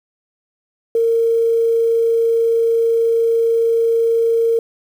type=tone with quantisation; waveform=sine; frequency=459.1 Hz; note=A#4; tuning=26 cents flat; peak=-12 dBFS; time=0.95-4.59 s; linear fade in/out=2 ms; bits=7; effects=none